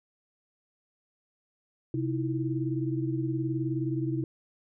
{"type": "tone cluster", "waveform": "sine", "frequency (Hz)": [131, 318.9, 338], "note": ["C3", "D#4", "E4"], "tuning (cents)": [2, 43, 43], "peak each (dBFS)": [-30, -31, -35], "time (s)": [1.94, 4.24], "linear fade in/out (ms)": 2, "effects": []}